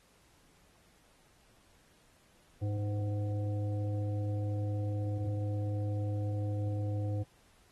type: harmonic tone with a mistuned harmonic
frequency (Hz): 103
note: G#2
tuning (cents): -14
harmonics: 1 / 3 / 5 / 7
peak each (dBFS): -31 / -42 / -43 / -51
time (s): 2.61-7.24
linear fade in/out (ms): 20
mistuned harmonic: 7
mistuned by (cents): +49
effects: pink hiss -66 dBFS RMS until 7.71 s + AAC 32 kbps